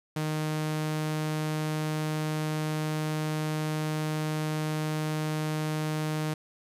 sawtooth tone, 154.5 Hz, D#3, 12 cents flat, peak -24 dBFS, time 0.16-6.34 s, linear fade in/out 5 ms, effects resampled to 32000 Hz + 10-bit

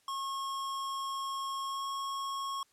square tone with pitch glide, 1087 to 1094.6 Hz, C#6 to C#6, -34 to -22 cents, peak -35 dBFS, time 0.08-2.63 s, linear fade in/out 2 ms, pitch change +12 cents, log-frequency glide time 1.66-1.84 s, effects white hiss -69 dBFS RMS until 2.72 s + low-pass 10000 Hz 12 dB/octave

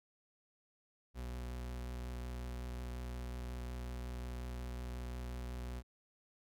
40% pulse tone with vibrato, 61.4 Hz, B1, 9 cents flat, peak -40 dBFS, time 1.14-5.83 s, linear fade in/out 50 ms, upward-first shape square, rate 5.5 Hz, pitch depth 8 cents each way, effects none

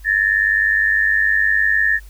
sine tone pair together, 1727 / 1826.7 Hz, A6 / A#6, -33 / -36 cents, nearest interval minor second, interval 97 cents, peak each -16 dBFS, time 0.04-2 s, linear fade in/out 50 ms, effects added 50 Hz sine -36 dBFS peak until 2.09 s + white hiss -51 dBFS RMS until 2.09 s

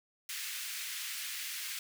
pink high-pass noise, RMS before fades -40 dBFS, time 0.29-1.79 s, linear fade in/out 2 ms, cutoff 1800 Hz, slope 24 dB/octave, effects none

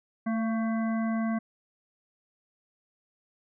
harmonic tone with a mistuned harmonic, 223.1 Hz, A3, 24 cents sharp, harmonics 1 / 3 / 5 / 7 / 9, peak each -26 / -36 / -40 / -43 / -45 dBFS, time 0.26-1.39 s, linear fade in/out 10 ms, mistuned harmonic 3, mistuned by +30 cents, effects none

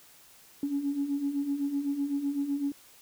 sine beating tone pair, 276.5 / 284.4 Hz, C#4 / C#4, -4 / +45 cents, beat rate 7.9 Hz, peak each -34 / -28 dBFS, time 0.63-2.72 s, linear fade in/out 2 ms, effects tanh soft clip ceiling -20 dBFS + white hiss -56 dBFS RMS until 3.01 s

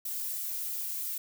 violet noise with flanger, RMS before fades -35 dBFS, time 0.05-1.18 s, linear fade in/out 5 ms, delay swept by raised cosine 1.8 to 2.33 ms, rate 3 Hz, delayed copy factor -0.5, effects none

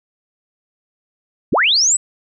sine linear sweep, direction up, 57.5 to 8190 Hz, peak -11 dBFS, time 1.52-1.97 s, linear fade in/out 10 ms, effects none

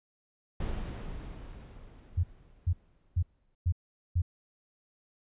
brown noise with exponential decay, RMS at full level -32 dBFS, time 0.6-3.55 s, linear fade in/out 5 ms, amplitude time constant 640 ms
sine tone bursts, 87.31 Hz, F2, in tune, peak -23 dBFS, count 5, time 2.17-4.22 s, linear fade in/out 10 ms, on 66 ms, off 430 ms
effects resampled to 8000 Hz

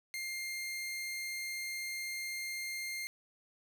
sawtooth tone, 2112 Hz, C7, 16 cents sharp, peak -34 dBFS, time 0.14-3.07 s, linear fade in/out 0 ms, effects none

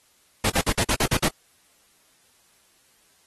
pink noise bursts, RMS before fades -22 dBFS, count 8, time 0.44-1.284 s, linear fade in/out 5 ms, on 60 ms, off 52 ms, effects white hiss -61 dBFS RMS until 3.26 s + AAC 32 kbps

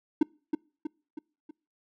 triangle tone with echo, 305 Hz, D#4, 34 cents flat, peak -15 dBFS, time 0.21-0.23 s, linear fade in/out 5 ms, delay 320 ms, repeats 4, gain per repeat -6 dB, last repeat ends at 1.51 s, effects noise-tail reverb RT60 0.4 s tail -26 dB re dry

